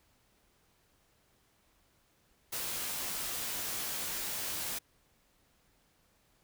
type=noise with comb filter; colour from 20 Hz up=white; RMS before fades=-37 dBFS; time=2.52-4.79 s; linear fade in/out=10 ms; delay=17 ms; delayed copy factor=-0.55; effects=pink hiss -70 dBFS RMS until 6.43 s